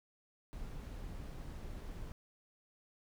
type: noise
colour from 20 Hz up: brown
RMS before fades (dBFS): -45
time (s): 0.53-2.12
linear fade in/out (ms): 0
effects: none